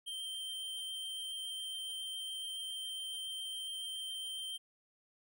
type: tone with vibrato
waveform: square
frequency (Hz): 3136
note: G7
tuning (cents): 0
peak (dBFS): -40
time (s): 0.06-4.58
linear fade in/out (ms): 20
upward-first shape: sine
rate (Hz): 7.2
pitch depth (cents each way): 9
effects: none